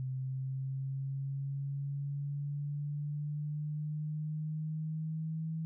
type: linear sweep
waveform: sine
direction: up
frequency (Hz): 130 to 161.2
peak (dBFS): -34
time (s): 0-5.65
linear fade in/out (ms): 0
effects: none